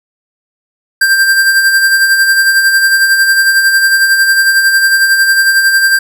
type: tone with tremolo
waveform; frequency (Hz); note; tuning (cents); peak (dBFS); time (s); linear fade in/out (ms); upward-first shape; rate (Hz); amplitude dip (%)
square; 1580; G6; +13; -5; 1.01-5.99; 5; sine; 11; 45
effects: none